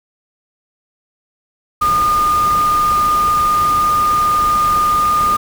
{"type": "tone in noise", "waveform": "sine", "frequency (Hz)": 1217, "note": "D#6", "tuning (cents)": -39, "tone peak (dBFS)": -11, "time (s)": [1.81, 5.37], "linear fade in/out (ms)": 10, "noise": "pink", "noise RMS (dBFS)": -26, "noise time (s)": [1.81, 5.37], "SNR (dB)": 12, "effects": []}